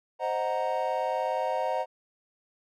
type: chord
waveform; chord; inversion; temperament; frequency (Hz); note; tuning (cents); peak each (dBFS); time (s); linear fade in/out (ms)
triangle; C half-diminished seventh; none; equal; 523.3 / 622.3 / 740 / 932.3; C5 / Eb5 / Gb5 / Bb5; 0 / 0 / 0 / 0; -30; 0.19-1.86; 50
effects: none